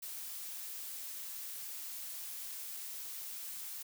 blue noise, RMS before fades -44 dBFS, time 0.02-3.83 s, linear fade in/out 10 ms, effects none

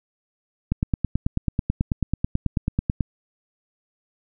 click train, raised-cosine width 5 ms, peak -8 dBFS, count 22, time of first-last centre 0.72-3.008 s, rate 9.18 Hz, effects none

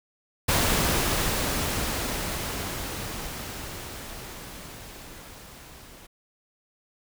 pink noise with level ramp, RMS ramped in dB -22 to -48 dBFS, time 0.48-6.07 s, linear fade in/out 10 ms, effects none

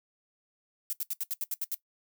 violet noise bursts, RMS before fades -32 dBFS, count 9, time 0.9-1.744 s, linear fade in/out 0 ms, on 28 ms, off 74 ms, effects noise-tail reverb RT60 0.1 s tail -17 dB re dry

